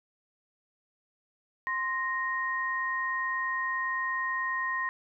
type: tone pair together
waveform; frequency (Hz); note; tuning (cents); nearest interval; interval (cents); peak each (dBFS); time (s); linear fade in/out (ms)
sine; 1046.5 / 1864.7; C6 / A#6; 0 / 0; minor seventh; 1000; -32 / -30; 1.67-4.89; 0
effects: none